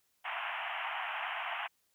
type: band-pass noise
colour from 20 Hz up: pink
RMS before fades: -38 dBFS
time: 0.24-1.68 s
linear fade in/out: 20 ms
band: 670 to 3100 Hz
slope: 96 dB/octave
effects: white hiss -75 dBFS RMS until 1.94 s